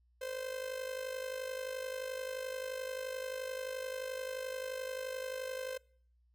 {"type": "tone with amplitude modulation", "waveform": "45% pulse", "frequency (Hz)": 518, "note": "C5", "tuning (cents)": -17, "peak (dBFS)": -35, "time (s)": [0.21, 5.78], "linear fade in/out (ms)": 10, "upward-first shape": "sine", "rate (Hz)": 51.5, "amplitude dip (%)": 70, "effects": ["noise-tail reverb RT60 0.6 s tail -25 dB re dry", "added 60 Hz sine -67 dBFS peak until 6.34 s"]}